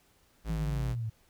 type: tone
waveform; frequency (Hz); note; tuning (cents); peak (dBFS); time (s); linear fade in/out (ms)
square; 55; A1; 0; -33; 0.44-0.96; 50
type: exponential sweep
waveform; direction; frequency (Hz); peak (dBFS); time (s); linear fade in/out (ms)
sine; down; 167.5 to 108; -31; 0.49-1.1; 10
effects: pink hiss -66 dBFS RMS until 1.29 s